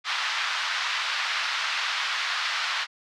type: band-pass noise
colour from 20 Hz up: pink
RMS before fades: -28 dBFS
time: 0.04-2.87 s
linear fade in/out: 50 ms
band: 1100 to 4700 Hz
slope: 24 dB/octave
effects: none